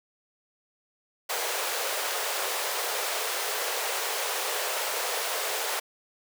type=high-pass noise; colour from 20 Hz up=pink; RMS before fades=-30 dBFS; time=1.29-5.8 s; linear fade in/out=10 ms; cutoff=420 Hz; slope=48 dB/octave; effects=none